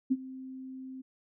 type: tone with ADSR envelope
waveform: sine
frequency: 261.3 Hz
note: C4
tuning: 2 cents flat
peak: -21 dBFS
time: 0.1-1.02 s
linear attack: 18 ms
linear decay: 41 ms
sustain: -19 dB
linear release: 14 ms
effects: none